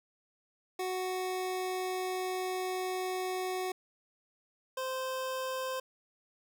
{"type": "tone pair in turn", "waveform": "25% pulse", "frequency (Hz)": [370.3, 519.9], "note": ["F#4", "C5"], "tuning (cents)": [1, -11], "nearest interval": "tritone", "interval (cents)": 588, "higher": "second", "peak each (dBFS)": [-29, -30], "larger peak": "first", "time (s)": [[0.79, 3.72], [4.77, 5.8]], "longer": "first", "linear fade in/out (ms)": 5, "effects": []}